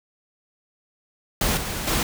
pink noise with level steps, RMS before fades -22 / -29 / -22 dBFS, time 1.41-2.03 s, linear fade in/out 2 ms, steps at 1.57 / 1.87 s, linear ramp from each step 5 ms, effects none

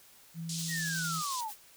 sine tone with pitch glide, 165.2 to 163.49 Hz, E3 to E3, +4 to -14 cents, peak -36 dBFS, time 0.34-1.23 s, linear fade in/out 50 ms, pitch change -18 cents, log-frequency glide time 0.58-1.07 s
white band-pass noise, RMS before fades -39 dBFS, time 0.49-1.41 s, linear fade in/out 5 ms, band 3600 to 8300 Hz, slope 24 dB/octave
blue noise with tremolo, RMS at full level -43 dBFS, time 0.58-1.57 s, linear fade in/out 10 ms, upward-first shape sine, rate 11 Hz, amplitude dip 80%
sine linear sweep, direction down, 1932 to 806 Hz, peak -34 dBFS, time 0.68-1.52 s, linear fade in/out 50 ms
effects white hiss -58 dBFS RMS until 1.76 s

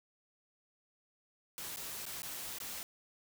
white noise with dropouts, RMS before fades -43 dBFS, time 1.58-2.83 s, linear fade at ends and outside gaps 0 ms, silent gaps 1.761-1.771 / 2.054-2.064 / 2.22-2.231 / 2.585-2.602 s, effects none

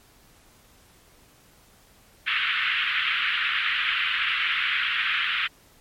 white band-pass noise, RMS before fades -25 dBFS, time 2.26-5.48 s, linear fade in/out 20 ms, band 1300 to 3200 Hz, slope 48 dB/octave, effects pink hiss -56 dBFS RMS until 5.8 s + MP3 64 kbps

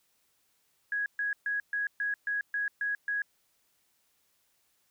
sine tone bursts, 1661.2 Hz, G#6, in tune, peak -28 dBFS, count 9, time 0.92-3.22 s, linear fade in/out 2 ms, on 140 ms, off 130 ms, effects white hiss -72 dBFS RMS until 4.9 s

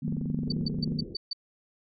sine chord, B dominant seventh, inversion first, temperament just, 154.34 / 185.21 / 222.2 / 246.9 Hz, D#3 / F#3 / A3 / B3, -14 / +2 / +17 / 0 cents, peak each -32 / -36 / -35 / -35 dBFS, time 0.02-1.04 s, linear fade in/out 10 ms
click train, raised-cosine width 3 ms, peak -24 dBFS, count 20, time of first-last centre 0.08-0.921 s, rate 22.6 Hz
white low-pass noise, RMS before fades -43 dBFS, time 0.46-1.16 s, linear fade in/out 10 ms, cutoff 440 Hz, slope 48 dB/octave
sine tone bursts, 4571 Hz, D8, 48 cents flat, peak -29 dBFS, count 6, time 0.5-1.332 s, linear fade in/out 5 ms, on 22 ms, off 140 ms
effects none

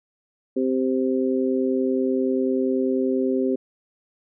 harmonic tone, 130.3 Hz, C3, 7 cents flat, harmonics 2 / 3 / 4, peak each -22 / -23 / -28 dBFS, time 0.56-3.56 s, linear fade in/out 10 ms, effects none

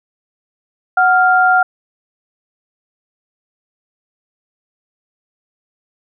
sine tone pair together, 740 / 1396.9 Hz, F#5 / F6, 0 / 0 cents, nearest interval major seventh, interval 1100 cents, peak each -11 dBFS, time 0.97-1.63 s, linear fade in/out 5 ms, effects none

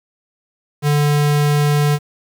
square tone, 146.83 Hz, D3, in tune, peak -13 dBFS, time 0.82-1.99 s, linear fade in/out 50 ms, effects 7-bit

